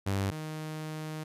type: tone pair in turn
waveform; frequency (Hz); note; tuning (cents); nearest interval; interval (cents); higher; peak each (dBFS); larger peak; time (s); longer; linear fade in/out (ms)
sawtooth; 98 / 155.57; G2 / D#3; 0 / 0; minor sixth; 800; second; -24 / -32; first; 0.06-0.31 / 0.31-1.24; second; 10
effects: resampled to 32000 Hz